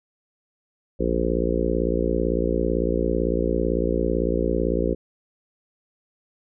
harmonic tone, 57.9 Hz, A#1, 11 cents flat, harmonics 1 / 3 / 4 / 5 / 6 / 7 / 8 / 9, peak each -26 / -29 / -30 / -29 / -28 / -28 / -28 / -29 dBFS, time 0.99-4.95 s, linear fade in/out 20 ms, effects none

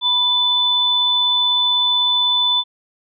sine tone pair together, 982 / 3504 Hz, B5 / A7, -10 / -8 cents, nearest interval octave + minor seventh, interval 2202 cents, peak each -23 / -14 dBFS, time 0.01-2.64 s, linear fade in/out 50 ms, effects none

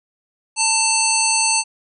harmonic tone, 890 Hz, A5, 20 cents sharp, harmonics 1 / 3 / 5 / 7 / 9 / 10, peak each -22 / -22 / -22 / -22 / -22 / -22 dBFS, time 0.56-1.64 s, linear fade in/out 50 ms, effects none

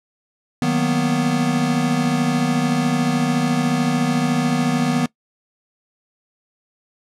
square chord, B major seventh, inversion first, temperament equal, 155.56 / 185 / 233.1 / 246.9 Hz, D#3 / F#3 / A#3 / B3, 0 / 0 / 0 / 0 cents, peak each -23 / -26 / -26 / -20 dBFS, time 0.62-5.06 s, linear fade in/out 2 ms, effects noise-tail reverb RT60 0.1 s tail -20 dB re dry + low-pass 9000 Hz 12 dB/octave

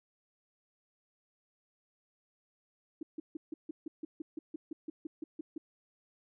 sine tone bursts, 313.8 Hz, D#4, 15 cents sharp, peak -36 dBFS, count 16, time 3.01-5.58 s, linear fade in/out 5 ms, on 20 ms, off 150 ms, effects none

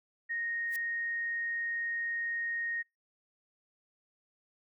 sine tone, 1862 Hz, A#6, 2 cents flat, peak -32 dBFS, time 0.29-2.83 s, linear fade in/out 20 ms
blue noise with exponential growth, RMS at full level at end -40 dBFS, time 0.67-0.76 s, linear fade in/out 1 ms, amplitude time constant 19 ms
effects noise-tail reverb RT60 0.2 s tail -25 dB re dry

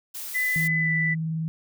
blue noise, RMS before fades -35 dBFS, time 0.14-0.68 s, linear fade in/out 10 ms
sine tone with pitch glide, 2006 to 1981.8 Hz, B6 to B6, +26 to +5 cents, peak -22 dBFS, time 0.34-1.15 s, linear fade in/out 20 ms, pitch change -21 cents, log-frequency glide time 0.79-0.9 s
sine tone with vibrato, 160.7 Hz, E3, 44 cents flat, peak -25 dBFS, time 0.56-1.48 s, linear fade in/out 0 ms, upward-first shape square, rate 20 Hz, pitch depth 22 cents each way
effects none

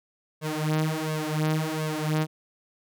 sawtooth tone with flanger, 155.56 Hz, D#3, in tune, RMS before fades -27 dBFS, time 0.41-2.27 s, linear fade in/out 50 ms, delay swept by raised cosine 1.8 to 6.5 ms, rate 1.4 Hz, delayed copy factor +1, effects none

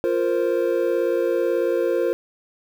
triangle chord, F suspended fourth, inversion none, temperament just, 349.2 / 465.6 / 523.8 Hz, F4 / Bb4 / C5, 0 / -2 / +2 cents, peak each -21 dBFS, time 0.04-2.13 s, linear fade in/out 0 ms, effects 8-bit

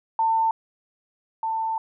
sine tone pair in turn, 897 / 892.2 Hz, A5 / A5, +33 / +24 cents, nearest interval unison, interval 9 cents, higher first, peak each -18 / -23 dBFS, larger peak first, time 0.19-0.51 / 1.43-1.78 s, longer second, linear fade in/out 2 ms, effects none

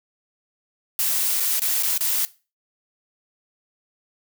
blue noise with dropouts, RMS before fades -22 dBFS, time 0.99-2.25 s, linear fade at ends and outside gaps 0 ms, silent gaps 1.4-1.405 / 1.595-1.619 / 1.825-1.833 / 1.977-2.008 s, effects noise-tail reverb RT60 0.3 s tail -18 dB re dry

